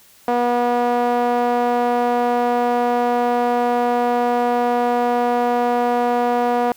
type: tone with band-pass filter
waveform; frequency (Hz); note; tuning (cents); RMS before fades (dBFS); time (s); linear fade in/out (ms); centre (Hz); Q
sawtooth; 242.1; B3; -34; -18; 0.28-6.72; 2; 700; 1.9
effects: white hiss -50 dBFS RMS until 6.76 s